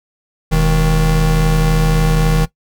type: tone pair together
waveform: square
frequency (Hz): 41.85 / 158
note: E1 / D#3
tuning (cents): +27 / +27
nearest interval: octave + major seventh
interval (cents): 2300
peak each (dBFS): -14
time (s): 0.51-2.46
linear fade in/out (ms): 20
effects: noise-tail reverb RT60 0.1 s tail -18 dB re dry